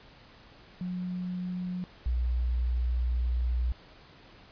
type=tone pair in turn; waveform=sine; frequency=180.7 / 60.83 Hz; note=F#3 / B1; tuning=-41 / -26 cents; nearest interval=octave + perfect fifth; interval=1885 cents; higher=first; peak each=-31 / -25 dBFS; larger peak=second; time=0.81-1.84 / 2.06-3.72 s; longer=second; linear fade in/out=0 ms; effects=pink hiss -54 dBFS RMS until 4.51 s + resampled to 11025 Hz